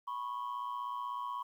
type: tone pair together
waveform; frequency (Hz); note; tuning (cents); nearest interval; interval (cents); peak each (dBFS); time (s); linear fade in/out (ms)
sine; 983.8 / 1100; B5 / C#6; -7 / -14; major second; 193; -37 / -37; 0.07-1.43; 10
effects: tanh soft clip ceiling -33 dBFS + 11-bit